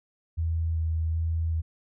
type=tone with vibrato; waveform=sine; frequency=81.3 Hz; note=E2; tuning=23 cents flat; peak=-24 dBFS; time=0.37-1.62 s; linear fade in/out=20 ms; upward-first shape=square; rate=1.3 Hz; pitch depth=12 cents each way; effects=none